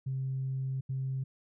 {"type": "tone bursts at uneven times", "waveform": "sine", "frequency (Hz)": 132.7, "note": "C3", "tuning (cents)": 25, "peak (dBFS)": -30, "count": 2, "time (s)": [[0.06, 0.81], [0.89, 1.24]], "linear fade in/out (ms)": 10, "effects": ["tanh soft clip ceiling -26 dBFS"]}